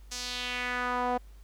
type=tone with band-pass filter sweep; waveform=sawtooth; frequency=247.5 Hz; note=B3; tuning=4 cents sharp; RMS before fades=-32 dBFS; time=0.11-1.18 s; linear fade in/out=10 ms; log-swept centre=6200 to 700 Hz; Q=2.1; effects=added 50 Hz sine -47 dBFS peak until 1.43 s + pink hiss -64 dBFS RMS until 1.43 s